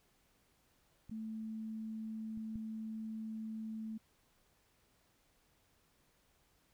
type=clicks; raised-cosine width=5 ms; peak=-39 / -43 / -35 dBFS; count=3; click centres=1.096 / 2.375 / 2.557 s
type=tone; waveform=sine; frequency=220 Hz; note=A3; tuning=in tune; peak=-40 dBFS; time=1.11-3.98 s; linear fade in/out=10 ms
effects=pink hiss -73 dBFS RMS until 6.73 s